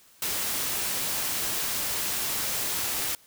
white noise, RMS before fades -29 dBFS, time 0.22-3.15 s, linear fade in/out 2 ms, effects white hiss -57 dBFS RMS until 3.26 s

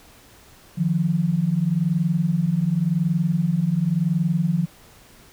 sine tone pair together, 153.7 / 174.61 Hz, D#3 / F3, -21 / 0 cents, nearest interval major second, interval 221 cents, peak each -22 / -20 dBFS, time 0.77-4.66 s, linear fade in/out 20 ms, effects pink hiss -50 dBFS RMS until 5.32 s

